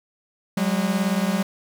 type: beating tone pair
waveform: 45% pulse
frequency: 185 / 203 Hz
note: F#3 / G#3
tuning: 0 / -39 cents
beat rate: 18 Hz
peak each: -23 dBFS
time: 0.57-1.43 s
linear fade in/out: 5 ms
effects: none